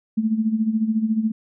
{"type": "tone with tremolo", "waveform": "sine", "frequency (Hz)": 220, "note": "A3", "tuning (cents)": 0, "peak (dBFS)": -15, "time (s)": [0.17, 1.32], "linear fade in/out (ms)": 10, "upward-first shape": "sine", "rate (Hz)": 14, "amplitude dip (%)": 70, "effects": []}